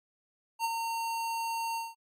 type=tone with ADSR envelope; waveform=square; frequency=915 Hz; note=A#5; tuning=32 cents flat; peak=-27 dBFS; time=0.59-1.95 s; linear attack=55 ms; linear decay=29 ms; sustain=-5 dB; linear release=190 ms; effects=AAC 64 kbps